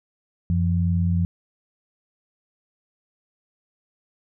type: tone pair together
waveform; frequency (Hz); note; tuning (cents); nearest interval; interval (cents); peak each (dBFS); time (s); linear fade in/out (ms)
sine; 90.6 / 172.12; F#2 / F3; -36 / -25; major seventh; 1111; -20 / -22; 0.5-1.25; 0
effects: none